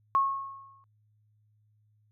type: tone with exponential decay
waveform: sine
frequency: 1092 Hz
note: C#6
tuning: 26 cents flat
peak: -19 dBFS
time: 0.15-0.84 s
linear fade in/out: 0 ms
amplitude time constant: 150 ms
effects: added 106 Hz sine -64 dBFS peak until 2.11 s